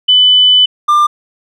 sine / triangle tone pair in turn, 3000 / 1194 Hz, F#7 / D6, +23 / +28 cents, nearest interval octave + major third, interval 1595 cents, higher first, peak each -4 dBFS, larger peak neither, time 0.08-0.66 / 0.88-1.07 s, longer first, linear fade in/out 10 ms, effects none

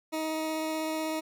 20% pulse tone with vibrato, 315.4 Hz, D#4, 24 cents sharp, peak -25 dBFS, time 0.12-1.21 s, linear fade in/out 20 ms, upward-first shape triangle, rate 16 Hz, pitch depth 9 cents each way, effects none

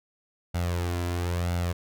sawtooth tone with flanger, 87.31 Hz, F2, in tune, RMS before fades -28 dBFS, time 0.54-1.73 s, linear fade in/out 10 ms, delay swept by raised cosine 1.4 to 3 ms, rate 1 Hz, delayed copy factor +0.55, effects none

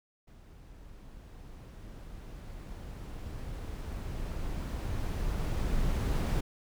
brown noise with level ramp, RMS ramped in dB -52 to -28 dBFS, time 0.27-6.41 s, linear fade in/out 10 ms, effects none

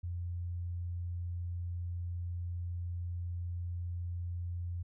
sine tone, 87.31 Hz, F2, in tune, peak -35 dBFS, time 0.03-4.83 s, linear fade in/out 10 ms, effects none

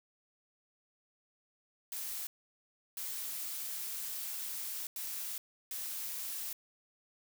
blue noise bursts at uneven times, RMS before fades -40 dBFS, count 4, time 1.92-2.27 / 2.97-4.87 / 4.96-5.38 / 5.71-6.53 s, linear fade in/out 2 ms, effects none

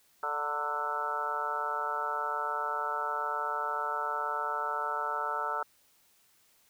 harmonic tone with a mistuned harmonic, 146.83 Hz, D3, in tune, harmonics 3 / 4 / 5 / 6 / 7 / 8 / 9 / 10, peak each -43 / -41 / -41 / -36 / -44 / -43 / -33 / -41 dBFS, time 0.23-5.63 s, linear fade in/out 2 ms, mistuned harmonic 6, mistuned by +41 cents, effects white hiss -66 dBFS RMS until 6.69 s

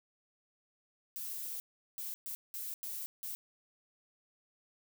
violet noise bursts at uneven times, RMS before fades -41 dBFS, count 6, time 1.16-1.6 / 1.98-2.14 / 2.26-2.35 / 2.54-2.74 / 2.83-3.06 / 3.23-3.35 s, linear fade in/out 0 ms, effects none

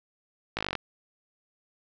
slowing click train, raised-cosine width 0.3 ms, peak -13 dBFS, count 10, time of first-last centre 0.57-0.753 s, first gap 18 ms, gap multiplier 1.03, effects resampled to 16000 Hz + 8-bit

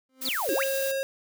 30% pulse tone with exponential growth, 261.2 Hz, C4, 3 cents flat, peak -30 dBFS, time 0.09-0.29 s, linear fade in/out 2 ms, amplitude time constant 42 ms
blue noise, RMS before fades -34 dBFS, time 0.21-0.92 s, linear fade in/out 10 ms
sine exponential two-way sweep, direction down then up, 4978 to 289.8 to 3212 Hz, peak -27 dBFS, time 0.25-0.64 s, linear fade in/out 5 ms, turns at 0.53 s
square tone, 541 Hz, C#5, 42 cents flat, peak -27 dBFS, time 0.49-1.03 s, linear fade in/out 0 ms
effects none

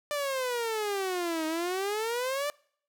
sawtooth exponential two-way sweep, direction down then up, 595 to 312 to 595 Hz, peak -25 dBFS, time 0.11-2.5 s, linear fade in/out 0 ms, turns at 1.46 s, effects noise-tail reverb RT60 0.6 s tail -25 dB re dry

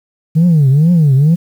sine tone with vibrato, 152.7 Hz, D#3, 32 cents flat, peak -4 dBFS, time 0.35-1.36 s, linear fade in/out 20 ms, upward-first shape triangle, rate 2.2 Hz, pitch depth 290 cents each way, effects tanh soft clip ceiling -4 dBFS + 7-bit

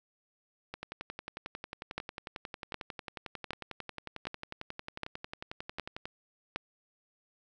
two click trains, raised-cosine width 0.3 ms, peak -18 / -23 dBFS, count 7 / 60, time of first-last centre 1.98-6.56 / 0.74-6.055 s, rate 1.31 / 11.1 Hz, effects none

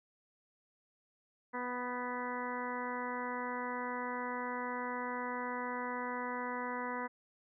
harmonic tone with a mistuned harmonic, 246.9 Hz, B3, in tune, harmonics 1 / 2 / 3 / 4 / 5 / 6 / 7 / 8, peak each -43 / -43 / -48 / -40 / -47 / -47 / -48 / -46 dBFS, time 1.53-7.08 s, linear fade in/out 20 ms, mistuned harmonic 6, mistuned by +21 cents, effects none

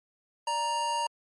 square tone pair together, 587.3 / 935.5 Hz, D5 / A#5, 0 / +6 cents, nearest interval minor sixth, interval 806 cents, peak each -39 / -28 dBFS, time 0.47-1.07 s, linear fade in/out 5 ms, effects MP3 48 kbps

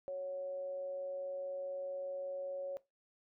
sine tone with amplitude modulation, 554.4 Hz, C#5, in tune, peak -36 dBFS, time 0.08-2.77 s, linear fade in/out 0 ms, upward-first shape sine, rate 184 Hz, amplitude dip 35%, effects noise-tail reverb RT60 0.2 s tail -18 dB re dry

